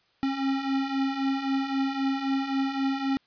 square beating tone pair, 268 / 271.8 Hz, C4 / C#4, +42 / -34 cents, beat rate 3.8 Hz, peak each -32 / -27 dBFS, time 0.23-3.17 s, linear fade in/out 0 ms, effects white hiss -66 dBFS RMS until 3.26 s + resampled to 11025 Hz

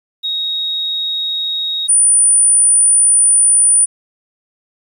sine tone pair in turn, 3767 / 9421 Hz, A#7 / D9, +17 / +4 cents, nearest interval octave + major third, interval 1587 cents, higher second, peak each -16 / -7 dBFS, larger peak second, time 0.23-1.88 / 1.88-3.86 s, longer second, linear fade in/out 20 ms, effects 8-bit

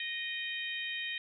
harmonic tone with a mistuned harmonic, 622.3 Hz, D#5, in tune, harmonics 3 / 4 / 5 / 6, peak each -39 / -40 / -41 / -42 dBFS, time 0-1.18 s, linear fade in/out 2 ms, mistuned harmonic 4, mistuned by -18 cents, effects none

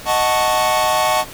45% pulse chord, D# half-diminished seventh, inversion none, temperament equal, 622.3 / 740 / 880 / 1108.7 Hz, D#5 / F#5 / A5 / C#6, 0 / 0 / 0 / 0 cents, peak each -20 dBFS, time 0.05-1.25 s, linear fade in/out 50 ms, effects pink hiss -35 dBFS RMS until 1.33 s

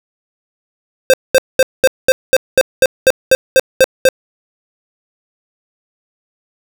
square tone bursts, 523.3 Hz, C5, in tune, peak -5 dBFS, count 13, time 1.1-4.088 s, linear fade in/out 0 ms, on 36 ms, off 210 ms, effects none

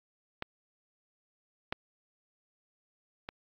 clicks, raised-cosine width 0.3 ms, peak -18 / -15 / -21 dBFS, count 3, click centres 0.424 / 1.725 / 3.289 s, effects low-pass 4000 Hz 12 dB/octave + AAC 32 kbps

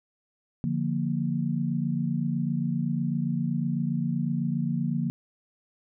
sine chord, Bb major, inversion first, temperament equal, 146.83 / 174.61 / 233.1 Hz, D3 / F3 / Bb3, 0 / 0 / 0 cents, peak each -29 dBFS, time 0.64-5.1 s, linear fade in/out 0 ms, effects none

